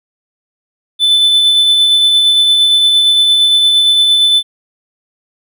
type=tone with tremolo; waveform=triangle; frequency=3513 Hz; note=A7; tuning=3 cents flat; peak=-4 dBFS; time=0.99-4.43 s; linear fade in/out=50 ms; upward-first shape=sine; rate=8.7 Hz; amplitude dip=25%; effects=none